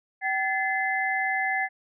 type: tone cluster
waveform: sine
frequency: 767 / 1728 / 2050 Hz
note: G5 / A6 / C7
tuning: -38 / -32 / -36 cents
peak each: -28 dBFS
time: 0.21-1.69 s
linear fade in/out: 50 ms
effects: none